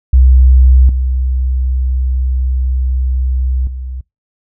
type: tone with level steps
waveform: sine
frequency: 64 Hz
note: C2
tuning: 38 cents flat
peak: -3 / -11 / -20 dBFS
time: 0.13-4.01 s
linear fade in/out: 5 ms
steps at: 0.89 / 3.67 s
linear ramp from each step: 2 ms
effects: noise-tail reverb RT60 0.2 s tail -25 dB re dry